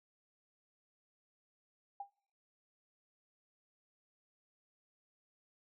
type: tone with exponential decay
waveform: sine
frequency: 800 Hz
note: G5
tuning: 35 cents sharp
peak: -37 dBFS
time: 2-2.1 s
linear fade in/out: 5 ms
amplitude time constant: 20 ms
effects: noise-tail reverb RT60 0.6 s tail -26 dB re dry